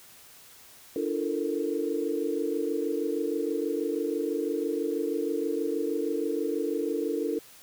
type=chord; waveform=sine; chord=Bb major seventh; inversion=first; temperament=equal with one note detuned; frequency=293.7 / 340.3 / 440 / 466.2 Hz; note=D4 / F4 / A4 / Bb4; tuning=0 / -45 / 0 / 0 cents; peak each=-32 / -32 / -31 / -33 dBFS; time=0.96-7.39 s; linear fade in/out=2 ms; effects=white hiss -52 dBFS RMS until 7.62 s